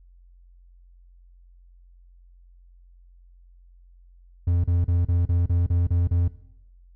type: tone bursts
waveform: triangle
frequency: 87 Hz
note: F2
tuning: 6 cents flat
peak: -16 dBFS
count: 9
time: 4.47-6.28 s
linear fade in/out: 5 ms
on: 170 ms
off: 35 ms
effects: noise-tail reverb RT60 0.8 s tail -17 dB re dry + added 44 Hz sine -49 dBFS peak until 6.95 s